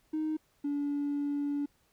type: tone pair in turn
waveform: triangle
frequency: 311.1 / 287.3 Hz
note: D#4 / D4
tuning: 0 / -38 cents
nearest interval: minor second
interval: 138 cents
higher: first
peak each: -26 dBFS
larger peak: neither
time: 0.13-0.37 / 0.64-1.66 s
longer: second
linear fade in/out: 10 ms
effects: tanh soft clip ceiling -26 dBFS + pink hiss -70 dBFS RMS until 1.92 s